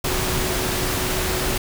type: tone in noise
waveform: sine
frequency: 370 Hz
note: F#4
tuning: in tune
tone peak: -29 dBFS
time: 0.04-1.58 s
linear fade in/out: 5 ms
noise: pink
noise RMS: -23 dBFS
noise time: 0.04-1.58 s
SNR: -9 dB
effects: none